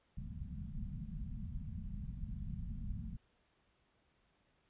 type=low-pass noise; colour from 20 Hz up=pink; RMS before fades=-43 dBFS; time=0.17-3.17 s; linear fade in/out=10 ms; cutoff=230 Hz; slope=96 dB/octave; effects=pink hiss -75 dBFS RMS until 4.69 s + resampled to 8000 Hz